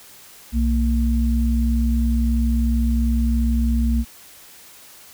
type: tone pair together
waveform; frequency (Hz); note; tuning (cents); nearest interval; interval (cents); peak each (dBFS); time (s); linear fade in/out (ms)
sine; 61.5 / 230; B1 / A#3; -7 / -23; octave + major seventh; 2284; -17 / -21; 0.52-4.05; 50
effects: white hiss -45 dBFS RMS until 5.13 s